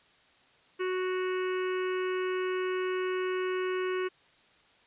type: harmonic tone with a mistuned harmonic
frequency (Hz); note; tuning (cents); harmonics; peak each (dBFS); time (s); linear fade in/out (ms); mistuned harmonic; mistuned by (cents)
370; F#4; 0; 1 / 3 / 4 / 5 / 6 / 7 / 8; -29 / -39 / -41 / -43 / -45 / -46 / -47; 0.79-4.09; 20; 8; -26
effects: white hiss -62 dBFS RMS until 4.86 s + resampled to 8000 Hz